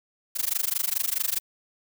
blue noise with amplitude modulation, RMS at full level -23 dBFS, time 0.35-1.4 s, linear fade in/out 20 ms, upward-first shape sine, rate 24.7 Hz, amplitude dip 100%, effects none

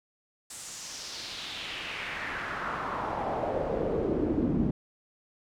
brown noise with band-pass filter sweep, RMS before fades -32 dBFS, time 0.5-4.71 s, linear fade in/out 5 ms, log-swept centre 8500 to 230 Hz, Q 2.5, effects none

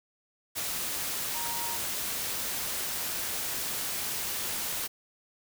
sine tone in noise, 937 Hz, A#5, 9 cents sharp, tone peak -37 dBFS, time 1.34-1.77 s, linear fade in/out 20 ms, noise white, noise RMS -33 dBFS, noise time 0.55-4.88 s, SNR -7 dB, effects none

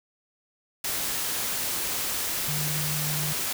sine tone in noise, 150.5 Hz, D3, 43 cents sharp, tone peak -30 dBFS, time 2.48-3.33 s, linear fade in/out 5 ms, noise white, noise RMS -29 dBFS, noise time 0.84-3.53 s, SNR -4 dB, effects none

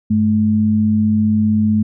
sine tone pair together, 99.29 / 214.8 Hz, G2 / A3, +23 / -41 cents, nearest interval octave + minor second, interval 1336 cents, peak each -19 / -12 dBFS, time 0.1-1.83 s, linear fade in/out 10 ms, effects none

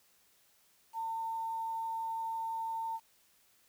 sine tone with quantisation, 903 Hz, A5, 45 cents sharp, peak -34 dBFS, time 0.93-3 s, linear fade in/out 50 ms, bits 10, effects white hiss -68 dBFS RMS until 3.68 s

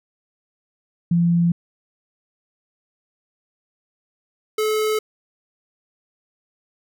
sine / square tone pair in turn, 171.1 / 431.1 Hz, F3 / A4, -35 / -35 cents, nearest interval octave + major third, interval 1600 cents, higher second, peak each -14 / -19 dBFS, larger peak first, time 1.11-1.52 / 4.58-4.99 s, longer neither, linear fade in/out 5 ms, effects none

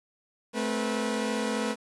sawtooth tone cluster, 217.8 / 261.1 / 487 Hz, A3 / C4 / B4, -17 / -3 / -24 cents, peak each -26 / -30 / -28 dBFS, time 0.53-1.76 s, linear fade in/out 50 ms, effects resampled to 24000 Hz + 9-bit

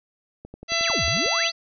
click train, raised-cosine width 2 ms, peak -25 dBFS, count 10, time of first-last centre 0.45-1.261 s, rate 11.1 Hz
harmonic tone, 670 Hz, E5, 28 cents sharp, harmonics 1 / 2 / 3 / 4 / 5 / 6 / 7 / 9, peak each -29 / -32 / -28 / -28 / -31 / -29 / -28 / -31 dBFS, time 0.68-1.52 s, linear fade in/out 50 ms
sine exponential two-way sweep, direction down then up, 5050 to 65.8 to 5050 Hz, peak -27 dBFS, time 0.82-1.52 s, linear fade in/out 20 ms, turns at 1.05 s
effects none

